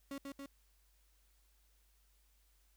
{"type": "tone with echo", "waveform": "35% pulse", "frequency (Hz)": 277.2, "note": "C#4", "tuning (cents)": 0, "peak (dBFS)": -40, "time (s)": [0.11, 0.18], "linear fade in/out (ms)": 2, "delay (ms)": 140, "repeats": 2, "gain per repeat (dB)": -2, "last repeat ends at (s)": 0.46, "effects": ["added 50 Hz sine -69 dBFS peak until 2.76 s", "white hiss -75 dBFS RMS until 2.76 s"]}